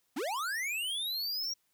square linear sweep, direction up, 220 to 5680 Hz, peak -33 dBFS, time 0.16-1.54 s, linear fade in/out 10 ms, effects white hiss -75 dBFS RMS until 1.73 s

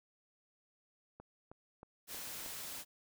click train, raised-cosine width 1 ms, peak -37 dBFS, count 5, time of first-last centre 1.2-2.462 s, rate 3.17 Hz
white noise, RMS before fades -45 dBFS, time 2.07-2.85 s, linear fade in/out 50 ms
effects none

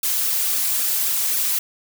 blue noise with flanger, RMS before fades -21 dBFS, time 0.03-1.59 s, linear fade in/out 5 ms, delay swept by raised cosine 0.97 to 3.87 ms, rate 3.8 Hz, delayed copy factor -0.75, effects none

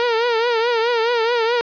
sawtooth tone with vibrato, 466.2 Hz, A#4, in tune, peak -12 dBFS, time 0-1.61 s, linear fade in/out 0 ms, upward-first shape triangle, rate 4.7 Hz, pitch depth 100 cents each way, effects resampled to 11025 Hz + 8-bit

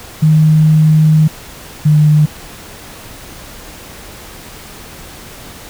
sine tone pair in turn, 155.56 / 151.31 Hz, D#3 / D#3, 0 / -48 cents, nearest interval unison, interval 48 cents, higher first, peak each -5 dBFS, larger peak neither, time 0.22-1.28 / 1.85-2.26 s, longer first, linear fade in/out 10 ms, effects pink hiss -33 dBFS RMS until 5.69 s

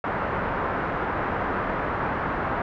white low-pass noise, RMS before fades -27 dBFS, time 0.04-2.62 s, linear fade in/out 2 ms, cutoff 1500 Hz, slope 24 dB/octave, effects none

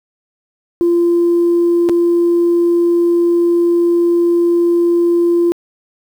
sine tone with dropouts, 344.1 Hz, F4, 26 cents flat, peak -8 dBFS, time 0.81-5.52 s, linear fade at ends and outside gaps 0 ms, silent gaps 1.889-1.895 s, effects tanh soft clip ceiling -6 dBFS + 7-bit

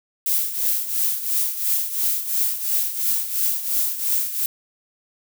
violet noise with tremolo, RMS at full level -19 dBFS, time 0.26-4.46 s, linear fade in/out 2 ms, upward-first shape triangle, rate 2.9 Hz, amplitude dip 75%, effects none

